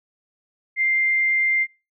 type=tone; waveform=sine; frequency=2097 Hz; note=C7; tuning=3 cents sharp; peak=-17 dBFS; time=0.76-1.67 s; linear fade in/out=50 ms; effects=noise-tail reverb RT60 0.3 s tail -25 dB re dry